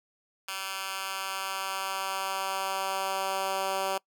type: tone with high-pass filter sweep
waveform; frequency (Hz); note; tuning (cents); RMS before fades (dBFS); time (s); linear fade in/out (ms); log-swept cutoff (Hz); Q
10% pulse; 192.5; G3; -31; -32; 0.48-3.98; 5; 1700 to 550; 1.1
effects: noise-tail reverb RT60 0.1 s tail -24 dB re dry